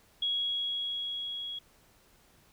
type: tone with level ramp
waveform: sine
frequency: 3322 Hz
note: G#7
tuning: in tune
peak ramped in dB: -27 to -36 dBFS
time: 0.22-1.59 s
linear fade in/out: 5 ms
effects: pink hiss -63 dBFS RMS until 2.52 s